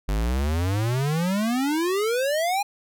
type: exponential sweep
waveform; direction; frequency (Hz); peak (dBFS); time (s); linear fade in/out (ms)
square; up; 48.05 to 831; -22; 0.08-2.63; 10
effects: none